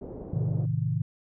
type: low-pass noise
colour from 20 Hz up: white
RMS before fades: -40 dBFS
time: 0.01-0.66 s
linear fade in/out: 10 ms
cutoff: 530 Hz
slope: 24 dB/octave
type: chord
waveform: sine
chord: A diminished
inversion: none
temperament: just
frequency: 110 / 132 / 158.4 Hz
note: A2 / C3 / Eb3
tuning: 0 / +16 / +31 cents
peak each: -29 dBFS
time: 0.33-1.02 s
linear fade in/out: 5 ms
effects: none